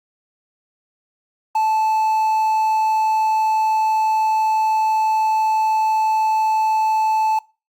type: tone with quantisation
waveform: triangle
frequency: 874 Hz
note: A5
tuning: 12 cents flat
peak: -13 dBFS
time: 1.55-7.39 s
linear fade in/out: 5 ms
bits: 7
effects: noise-tail reverb RT60 0.3 s tail -22 dB re dry + Opus 48 kbps